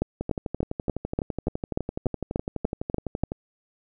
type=two click trains; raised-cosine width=2 ms; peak=-10 / -15 dBFS; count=12 / 38; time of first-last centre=0.02-3.236 / 0.21-3.319 s; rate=3.42 / 11.9 Hz; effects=none